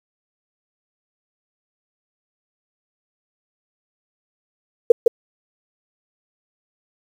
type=tone with echo; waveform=sine; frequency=469.3 Hz; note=A#4; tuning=12 cents sharp; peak=-3 dBFS; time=4.9-4.92 s; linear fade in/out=5 ms; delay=160 ms; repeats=1; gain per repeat=-4 dB; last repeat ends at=5.08 s; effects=7-bit